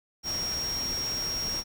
sine tone in noise, 5588 Hz, F8, in tune, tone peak -29 dBFS, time 0.23-1.64 s, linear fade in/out 50 ms, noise pink, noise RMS -38 dBFS, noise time 0.23-1.64 s, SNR +6 dB, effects none

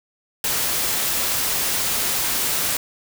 white noise, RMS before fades -22 dBFS, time 0.44-2.77 s, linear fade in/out 2 ms, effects none

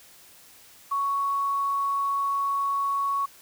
sine tone with quantisation, 1113 Hz, C#6, 7 cents sharp, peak -23 dBFS, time 0.91-3.26 s, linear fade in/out 10 ms, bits 8, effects white hiss -52 dBFS RMS until 3.41 s

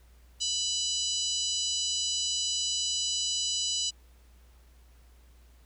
harmonic tone with a mistuned harmonic, 987.8 Hz, B5, in tune, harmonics 3 / 4 / 5 / 6 / 7 / 8, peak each -33 / -34 / -35 / -36 / -36 / -37 dBFS, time 0.4-3.91 s, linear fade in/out 20 ms, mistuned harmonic 4, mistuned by +17 cents, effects added 60 Hz sine -54 dBFS peak until 5.65 s + pink hiss -65 dBFS RMS until 5.65 s

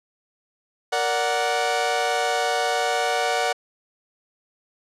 sawtooth chord, Bb augmented, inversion none, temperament equal with one note detuned, 466.2 / 582.9 / 740 Hz, Bb4 / D5 / F#5, 0 / -13 / 0 cents, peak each -23 / -23 / -19 dBFS, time 0.92-3.53 s, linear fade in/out 10 ms, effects low-pass 8000 Hz 12 dB/octave

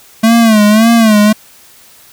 square tone with vibrato, 220 Hz, A3, in tune, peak -5 dBFS, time 0.23-1.33 s, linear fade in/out 10 ms, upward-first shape sine, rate 1.8 Hz, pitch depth 100 cents each way, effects white hiss -41 dBFS RMS until 2.12 s

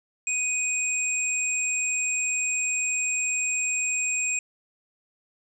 sine tone pair together, 2497 / 7483 Hz, D#7 / A#8, +6 / +6 cents, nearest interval octave + perfect fifth, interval 1900 cents, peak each -27 / -26 dBFS, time 0.27-4.39 s, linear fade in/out 2 ms, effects none

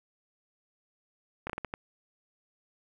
slowing click train, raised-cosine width 0.5 ms, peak -19 dBFS, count 6, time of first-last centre 1.47-1.739 s, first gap 26 ms, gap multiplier 1.37, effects 9-bit

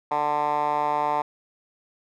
10% pulse tone with band-pass filter, 148.2 Hz, D3, 16 cents sharp, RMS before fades -24 dBFS, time 0.11-1.22 s, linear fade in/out 5 ms, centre 930 Hz, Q 3.7, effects none

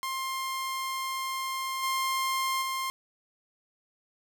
sawtooth tone with level steps, 1058 Hz, C6, 19 cents sharp, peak -27 / -23 / -26 dBFS, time 0.03-2.9 s, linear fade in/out 0 ms, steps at 1.82 / 2.61 s, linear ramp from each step 20 ms, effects none

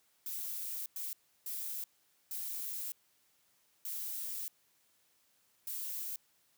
violet noise bursts at uneven times, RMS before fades -40 dBFS, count 6, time 0.26-0.86 / 0.96-1.13 / 1.46-1.84 / 2.31-2.92 / 3.85-4.48 / 5.67-6.16 s, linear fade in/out 2 ms, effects white hiss -72 dBFS RMS until 6.57 s + high-pass 60 Hz 12 dB/octave

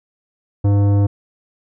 sine tone with tanh clipping, 101 Hz, G#2, 48 cents flat, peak -13 dBFS, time 0.64-1.07 s, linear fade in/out 10 ms, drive 14 dB, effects none

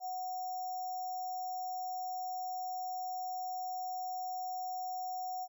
sine tone with sample-and-hold, 740 Hz, F#5, in tune, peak -36 dBFS, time 0-5.48 s, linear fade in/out 50 ms, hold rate 6300 Hz, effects none

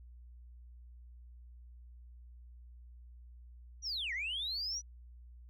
sine linear two-way sweep, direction down then up, 5950 to 1842 to 5950 Hz, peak -34 dBFS, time 3.82-4.82 s, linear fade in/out 50 ms, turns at 4.13 s, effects tanh soft clip ceiling -31 dBFS + added 60 Hz sine -51 dBFS peak until 5.49 s

